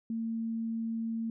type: tone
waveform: sine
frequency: 226.7 Hz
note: A#3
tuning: 48 cents flat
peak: -31 dBFS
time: 0.1-1.3 s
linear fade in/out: 2 ms
effects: none